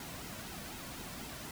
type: noise with flanger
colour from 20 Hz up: pink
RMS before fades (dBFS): -45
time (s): 0-1.51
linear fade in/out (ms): 2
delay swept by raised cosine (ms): 1.7 to 2.46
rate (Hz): 4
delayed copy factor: -0.55
effects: none